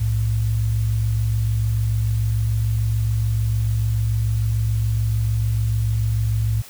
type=tone pair together; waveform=sine; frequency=62.6 / 109.44 Hz; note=B1 / A2; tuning=+24 / -9 cents; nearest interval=minor seventh; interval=967 cents; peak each=-24 / -18 dBFS; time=0-6.62 s; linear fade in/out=10 ms; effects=white hiss -42 dBFS RMS until 6.69 s